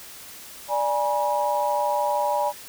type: chord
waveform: sine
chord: G# diminished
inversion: second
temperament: equal with one note detuned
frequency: 587.3 / 830.6 / 963.5 Hz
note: D5 / G#5 / B5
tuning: 0 / 0 / -43 cents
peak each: -25 dBFS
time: 0.68-2.53 s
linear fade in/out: 50 ms
effects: white hiss -42 dBFS RMS until 2.68 s